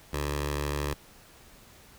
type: tone with notch filter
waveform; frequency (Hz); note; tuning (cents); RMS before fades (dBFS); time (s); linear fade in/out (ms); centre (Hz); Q
10% pulse; 72.9; D2; -12; -31; 0.13-0.94; 5; 220; 0.99
effects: pink hiss -54 dBFS RMS until 1.98 s